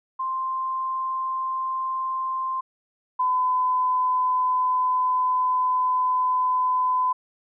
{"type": "tone pair in turn", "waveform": "sine", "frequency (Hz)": [1046.5, 1011.4], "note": ["C6", "B5"], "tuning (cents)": [0, 41], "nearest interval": "minor second", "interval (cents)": 59, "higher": "first", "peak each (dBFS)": [-24, -19], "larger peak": "second", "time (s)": [[0.19, 2.61], [3.19, 7.13]], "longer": "second", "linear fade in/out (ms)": 10, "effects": []}